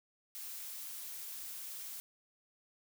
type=noise; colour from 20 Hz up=blue; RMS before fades=-45 dBFS; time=0.35-2 s; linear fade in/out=0 ms; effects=none